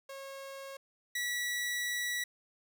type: tone pair in turn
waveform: sawtooth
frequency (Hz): 545 / 1943.3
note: C#5 / B6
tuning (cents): -29 / -28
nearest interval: octave + minor seventh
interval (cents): 2201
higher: second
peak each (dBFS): -39 / -29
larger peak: second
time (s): 0.09-0.77 / 1.15-2.24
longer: second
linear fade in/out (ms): 5
effects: none